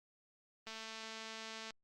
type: click train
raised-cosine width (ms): 0.2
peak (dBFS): -30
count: 231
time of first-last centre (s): 0.67-1.706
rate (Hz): 222
effects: Opus 32 kbps